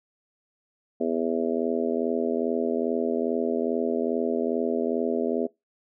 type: harmonic tone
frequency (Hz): 82.41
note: E2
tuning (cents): 0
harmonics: 3 / 4 / 5 / 6 / 7 / 8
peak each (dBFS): -28 / -32 / -28 / -32 / -33 / -32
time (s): 1-5.47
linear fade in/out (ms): 10
effects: noise-tail reverb RT60 0.2 s tail -23 dB re dry